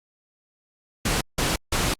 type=noise bursts at uneven times; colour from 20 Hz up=pink; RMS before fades=-23 dBFS; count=3; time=1.05-1.21 / 1.38-1.56 / 1.72-1.94 s; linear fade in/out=5 ms; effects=low-pass 11000 Hz 12 dB/octave + Opus 48 kbps